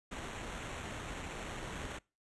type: noise with sample-and-hold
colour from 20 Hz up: pink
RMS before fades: -43 dBFS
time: 0.11-1.99 s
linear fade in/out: 10 ms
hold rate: 4900 Hz
effects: noise-tail reverb RT60 0.3 s tail -25 dB re dry + resampled to 24000 Hz